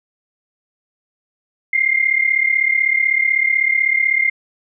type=tone pair together; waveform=sine; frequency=2088 / 2124 Hz; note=C7 / C7; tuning=-4 / +25 cents; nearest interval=unison; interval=29 cents; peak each=-16 dBFS; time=1.73-4.3 s; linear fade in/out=5 ms; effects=none